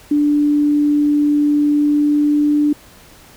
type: tone with pitch glide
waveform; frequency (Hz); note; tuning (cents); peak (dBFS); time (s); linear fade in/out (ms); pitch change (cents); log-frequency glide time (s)
sine; 293.7 to 295.4; D4 to D4; 0 to +10; -11; 0.11-2.73; 5; +10; 1.68-2.61
effects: pink hiss -44 dBFS RMS until 3.36 s